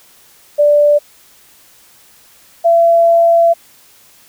sine tone pair in turn, 587.3 / 674.6 Hz, D5 / E5, 0 / +40 cents, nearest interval major second, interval 240 cents, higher second, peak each -6 dBFS, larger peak neither, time 0.58-0.99 / 2.64-3.54 s, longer second, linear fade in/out 20 ms, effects white hiss -46 dBFS RMS until 4.28 s

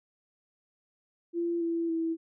sine tone with pitch steps, 341.3 / 334.5 / 327.8 Hz, F4 / E4 / E4, -40 / +25 / -10 cents, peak -27 dBFS, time 1.33-2.17 s, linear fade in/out 50 ms, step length 280 ms, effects none

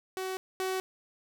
sawtooth tone pair in turn, 376.2 / 376.2 Hz, F#4 / F#4, +29 / +29 cents, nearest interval unison, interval 0 cents, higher neither, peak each -29 / -26 dBFS, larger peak second, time 0.17-0.37 / 0.6-0.8 s, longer neither, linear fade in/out 0 ms, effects none

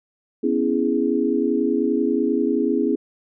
sine chord, C# minor seventh, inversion third, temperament equal, 246.9 / 277.2 / 329.6 / 415.3 Hz, B3 / C#4 / E4 / G#4, 0 / 0 / 0 / 0 cents, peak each -23 dBFS, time 0.43-2.96 s, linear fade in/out 10 ms, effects none

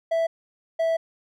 triangle tone pair in turn, 659.3 / 656 Hz, E5 / E5, 0 / -9 cents, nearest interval unison, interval 9 cents, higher first, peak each -18 dBFS, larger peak neither, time 0.11-0.27 / 0.79-0.97 s, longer second, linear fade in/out 10 ms, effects none

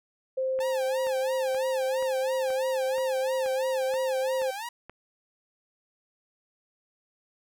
sine tone, 523.3 Hz, C5, in tune, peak -25 dBFS, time 0.37-4.51 s, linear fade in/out 10 ms
click train, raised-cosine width 0.5 ms, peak -28 dBFS, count 10, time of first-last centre 0.59-4.896 s, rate 2.09 Hz
sawtooth tone with vibrato, 862 Hz, A5, 36 cents flat, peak -30 dBFS, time 0.6-4.69 s, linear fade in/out 5 ms, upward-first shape sine, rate 3 Hz, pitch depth 190 cents each way
effects none

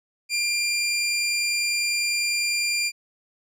20% pulse tone, 2390 Hz, D7, 30 cents sharp, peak -17 dBFS, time 0.29-2.92 s, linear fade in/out 50 ms, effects resampled to 32000 Hz

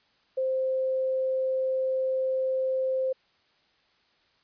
sine tone, 523 Hz, C5, 1 cent flat, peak -24 dBFS, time 0.37-3.13 s, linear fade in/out 10 ms, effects white hiss -66 dBFS RMS until 4.43 s + resampled to 11025 Hz

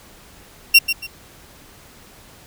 30% pulse tone with echo, 2747 Hz, F7, 29 cents flat, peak -3 dBFS, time 0.74-0.79 s, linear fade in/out 10 ms, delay 140 ms, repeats 2, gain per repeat -11 dB, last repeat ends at 1.07 s, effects pink hiss -46 dBFS RMS until 2.46 s

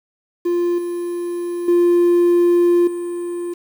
triangle tone with level steps, 348.6 Hz, F4, 3 cents flat, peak -13 / -19 / -8 / -20 dBFS, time 0.45-3.54 s, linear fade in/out 10 ms, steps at 0.78 / 1.68 / 2.87 s, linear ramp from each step 5 ms, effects tanh soft clip ceiling -5 dBFS + 7-bit

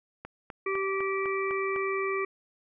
click train, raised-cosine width 0.5 ms, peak -24 dBFS, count 7, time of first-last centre 0.25-1.761 s, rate 3.97 Hz
harmonic tone, 388.2 Hz, G4, 17 cents flat, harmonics 1 / 3 / 5 / 6, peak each -29 / -33 / -38 / -35 dBFS, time 0.66-2.25 s, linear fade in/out 5 ms
effects none

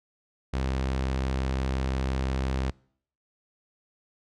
sawtooth tone, 65.8 Hz, C2, 10 cents sharp, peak -22 dBFS, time 0.53-2.71 s, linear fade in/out 10 ms, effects noise-tail reverb RT60 0.6 s tail -25 dB re dry + low-pass 6000 Hz 12 dB/octave

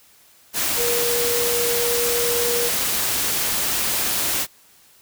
sine tone in noise, 476.8 Hz, A#4, 39 cents sharp, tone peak -22 dBFS, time 0.76-2.71 s, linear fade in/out 50 ms, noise white, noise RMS -22 dBFS, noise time 0.53-4.47 s, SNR -3 dB, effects white hiss -53 dBFS RMS until 5.01 s

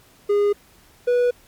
triangle tone pair in turn, 409.5 / 488.7 Hz, G#4 / B4, -24 / -18 cents, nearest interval minor third, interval 306 cents, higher second, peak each -13 dBFS, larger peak neither, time 0.29-0.53 / 1.07-1.31 s, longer neither, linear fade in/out 10 ms, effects pink hiss -53 dBFS RMS until 1.47 s + MP3 96 kbps

